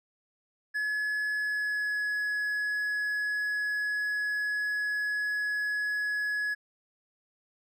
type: tone with pitch glide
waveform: triangle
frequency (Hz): 1700 to 1687.3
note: G#6 to G#6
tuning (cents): +40 to +27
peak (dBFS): -26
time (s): 0.74-6.55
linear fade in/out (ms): 20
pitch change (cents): -13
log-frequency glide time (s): 1.35-2.06
effects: none